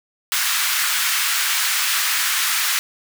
pink high-pass noise, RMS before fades -20 dBFS, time 0.32-2.79 s, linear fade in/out 0 ms, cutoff 1300 Hz, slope 24 dB/octave, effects none

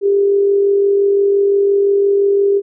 sine tone with amplitude modulation, 399.7 Hz, G4, 34 cents sharp, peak -8 dBFS, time 0.01-2.62 s, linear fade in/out 50 ms, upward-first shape sine, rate 45.8 Hz, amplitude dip 35%, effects none

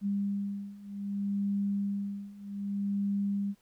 sine beating tone pair, 200 / 200.64 Hz, G3 / G3, +35 / +41 cents, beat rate 0.64 Hz, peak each -34 / -32 dBFS, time 0.01-3.55 s, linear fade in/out 50 ms, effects pink hiss -69 dBFS RMS until 3.61 s

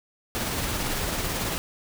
pink noise with tremolo, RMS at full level -27 dBFS, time 0.35-1.58 s, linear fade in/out 0 ms, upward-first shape triangle, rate 18 Hz, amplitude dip 30%, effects none

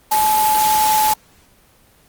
sine tone in noise, 861 Hz, A5, 38 cents flat, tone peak -13 dBFS, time 0.11-1.14 s, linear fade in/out 10 ms, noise white, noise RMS -21 dBFS, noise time 0.11-1.14 s, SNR +5 dB, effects pink hiss -52 dBFS RMS until 2.08 s + Opus 24 kbps

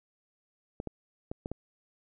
clicks, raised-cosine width 2 ms, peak -22 dBFS, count 5, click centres 0.801 / 0.873 / 1.315 / 1.459 / 1.516 s, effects none

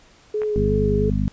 sine tone with vibrato, 421.1 Hz, G#4, 24 cents sharp, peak -20 dBFS, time 0.34-1.1 s, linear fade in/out 5 ms, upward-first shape sine, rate 2.9 Hz, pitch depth 25 cents each way
clicks, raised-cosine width 0.5 ms, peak -19 / -24 dBFS, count 2, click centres 0.418 / 0.434 s
harmonic tone, 50.2 Hz, G1, 42 cents sharp, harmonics 1 / 2 / 3 / 4 / 5, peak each -23 / -24 / -26 / -24 / -28 dBFS, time 0.56-1.28 s, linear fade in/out 0 ms
effects pink hiss -52 dBFS RMS until 1.32 s + resampled to 16000 Hz

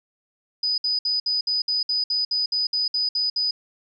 sine tone bursts, 4978 Hz, D#8, in tune, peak -20 dBFS, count 14, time 0.63-3.51 s, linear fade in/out 5 ms, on 150 ms, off 60 ms, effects none

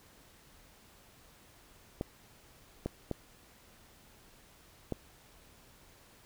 clicks, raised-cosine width 2 ms, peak -20 dBFS, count 4, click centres 2.011 / 2.86 / 3.113 / 4.923 s, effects pink hiss -60 dBFS RMS until 6.25 s

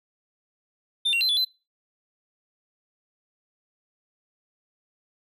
triangle tone with pitch steps, 3589 / 2751 / 4083 / 3444 / 4044 Hz, A7 / F7 / C8 / A7 / B7, +34 / -27 / -43 / -38 / +40 cents, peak -19 dBFS, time 1.05-1.45 s, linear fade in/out 10 ms, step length 80 ms, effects noise-tail reverb RT60 0.3 s tail -25 dB re dry

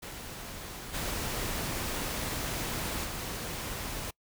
pink noise with level steps, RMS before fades -42 / -34 / -37 dBFS, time 0.02-4.11 s, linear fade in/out 10 ms, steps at 0.93 / 3.04 s, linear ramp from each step 20 ms, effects noise-tail reverb RT60 0.1 s tail -25 dB re dry

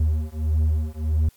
triangle beating tone pair, 76.8 / 78.4 Hz, D#2 / D#2, -22 / +14 cents, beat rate 1.6 Hz, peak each -20 dBFS, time 0-1.29 s, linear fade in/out 5 ms, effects white hiss -58 dBFS RMS until 1.36 s + MP3 96 kbps

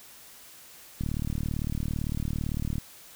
click train, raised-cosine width 5 ms, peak -18 dBFS, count 68, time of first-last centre 1.01-2.782 s, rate 37.8 Hz, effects white hiss -50 dBFS RMS until 3.15 s

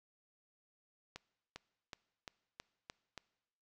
accelerating click train, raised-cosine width 0.2 ms, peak -28 dBFS, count 7, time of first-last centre 1.16-3.177 s, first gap 400 ms, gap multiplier 0.93, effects noise-tail reverb RT60 1.0 s tail -22 dB re dry

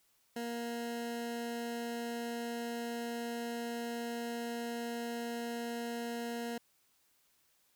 20% pulse tone, 235.3 Hz, A#3, 16 cents sharp, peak -32 dBFS, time 0.36-6.58 s, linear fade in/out 5 ms, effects white hiss -72 dBFS RMS until 7.75 s

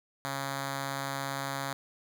5% pulse tone with notch filter, 137.5 Hz, C#3, 14 cents flat, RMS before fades -35 dBFS, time 0.25-1.73 s, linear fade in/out 0 ms, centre 380 Hz, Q 1.7, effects none

